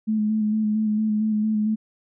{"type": "tone with vibrato", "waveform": "sine", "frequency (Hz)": 214.8, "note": "A3", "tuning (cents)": -41, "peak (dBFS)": -19, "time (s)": [0.07, 1.76], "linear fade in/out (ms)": 20, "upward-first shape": "square", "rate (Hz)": 4.4, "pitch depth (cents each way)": 21, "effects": []}